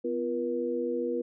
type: tone cluster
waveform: sine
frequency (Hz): 250.7 / 345.8 / 478.3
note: B3 / F4 / A#4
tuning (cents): +26 / -17 / +44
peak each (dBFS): -34 / -33 / -30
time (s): 0.04-1.22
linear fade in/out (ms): 10
effects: none